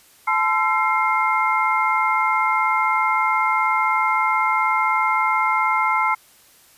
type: tone cluster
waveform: sine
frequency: 866 / 1029 / 1342 / 2121 Hz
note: A5 / C6 / E6 / C7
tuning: -28 / -29 / +31 / +23 cents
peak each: -22 dBFS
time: 0.27-6.15 s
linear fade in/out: 10 ms
effects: white hiss -52 dBFS RMS until 6.77 s + resampled to 32000 Hz